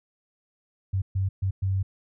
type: tone bursts at uneven times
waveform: sine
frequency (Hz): 96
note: G2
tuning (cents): -36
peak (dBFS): -22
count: 4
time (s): 0.93-1.02 / 1.15-1.29 / 1.42-1.51 / 1.62-1.83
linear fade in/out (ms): 10
effects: none